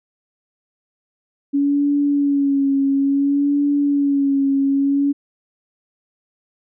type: tone with vibrato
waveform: sine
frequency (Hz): 280.8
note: C#4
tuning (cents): +22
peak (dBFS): -14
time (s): 1.53-5.13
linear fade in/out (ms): 20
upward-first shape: sine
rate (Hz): 0.58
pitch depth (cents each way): 38
effects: none